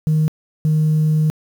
sine tone pair in turn, 155.56 / 154.99 Hz, D#3 / D#3, 0 / -6 cents, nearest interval unison, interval 6 cents, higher first, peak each -11 / -11 dBFS, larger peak neither, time 0.07-0.28 / 0.65-1.3 s, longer second, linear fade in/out 0 ms, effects tanh soft clip ceiling -10 dBFS + 7-bit

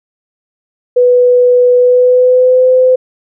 sine tone with pitch glide, 493.9 to 511 Hz, B4 to C5, 0 to -41 cents, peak -4 dBFS, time 0.96-2.96 s, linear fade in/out 10 ms, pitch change +59 cents, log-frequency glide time 1.77-2.69 s, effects none

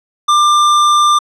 square tone, 1191 Hz, D6, 24 cents sharp, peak -8 dBFS, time 0.28-1.19 s, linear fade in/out 10 ms, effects low-pass 7000 Hz 12 dB/octave

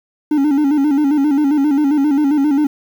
triangle tone with vibrato, 288.2 Hz, D4, 33 cents flat, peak -9 dBFS, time 0.31-2.67 s, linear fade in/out 5 ms, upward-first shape square, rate 7.5 Hz, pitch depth 80 cents each way, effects 7-bit

